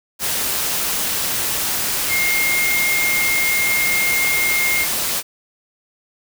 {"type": "tone in noise", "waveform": "sine", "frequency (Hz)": 2131, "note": "C7", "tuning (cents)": 31, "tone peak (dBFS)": -17, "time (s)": [2.08, 4.87], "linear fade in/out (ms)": 50, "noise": "white", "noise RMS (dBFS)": -21, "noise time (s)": [0.19, 5.23], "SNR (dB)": 1, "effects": []}